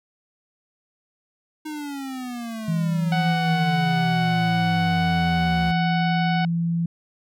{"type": "exponential sweep", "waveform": "square", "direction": "down", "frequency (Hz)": [311.1, 72.3], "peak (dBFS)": -30, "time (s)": [1.65, 5.72], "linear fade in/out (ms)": 10}
{"type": "tone with pitch glide", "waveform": "sine", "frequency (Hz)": [164.81, 168.66], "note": ["E3", "E3"], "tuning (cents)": [0, 40], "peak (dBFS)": -20, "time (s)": [2.68, 6.86], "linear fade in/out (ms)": 5, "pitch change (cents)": 40, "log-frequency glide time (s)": [2.86, 4.77]}
{"type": "harmonic tone", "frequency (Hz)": 743, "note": "F#5", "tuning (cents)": 7, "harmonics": [1, 2, 3, 4, 5, 6, 7], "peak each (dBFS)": [-24, -30, -32, -35, -40, -41, -44], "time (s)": [3.12, 6.45], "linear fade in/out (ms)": 2}
{"effects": []}